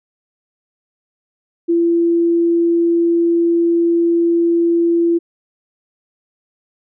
sine tone, 338.8 Hz, E4, 48 cents sharp, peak -11 dBFS, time 1.68-5.19 s, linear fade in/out 20 ms, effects none

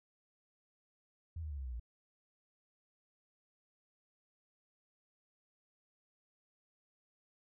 sine tone with pitch steps, 82.41 / 76.89 / 71.74 / 66.94 / 62.46 / 58.27 Hz, E2 / D#2 / D2 / C2 / B1 / A#1, 0 / -20 / -40 / +40 / +20 / 0 cents, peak -39 dBFS, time 1.36-1.798 s, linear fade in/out 5 ms, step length 73 ms, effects none

